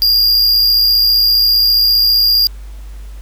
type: tone with amplitude modulation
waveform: square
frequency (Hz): 4812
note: D8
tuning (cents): +41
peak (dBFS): -7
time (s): 0.02-2.47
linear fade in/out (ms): 0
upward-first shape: sine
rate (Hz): 115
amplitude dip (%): 40
effects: added 50 Hz sine -27 dBFS peak until 3.21 s + pink hiss -46 dBFS RMS until 3.21 s